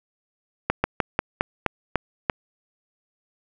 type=slowing click train; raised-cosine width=0.5 ms; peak=-4 dBFS; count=8; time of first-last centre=0.7-2.298 s; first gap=140 ms; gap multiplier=1.16; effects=none